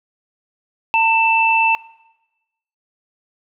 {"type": "tone pair together", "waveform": "sine", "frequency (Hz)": [904, 2653], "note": ["A5", "E7"], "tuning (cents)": [47, 10], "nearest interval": "octave + perfect fifth", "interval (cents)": 1863, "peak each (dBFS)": [-14, -15], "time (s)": [0.94, 1.75], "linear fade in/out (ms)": 0, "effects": ["noise-tail reverb RT60 1.0 s tail -21 dB re dry"]}